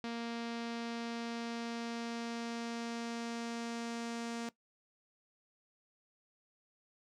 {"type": "tone with low-pass filter sweep", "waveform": "sawtooth", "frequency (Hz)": 233.1, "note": "A#3", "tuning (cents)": 0, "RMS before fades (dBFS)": -40, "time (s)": [0.04, 4.49], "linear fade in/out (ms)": 0, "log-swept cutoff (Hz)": [4500, 6900], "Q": 1.5, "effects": ["noise-tail reverb RT60 0.1 s tail -18 dB re dry"]}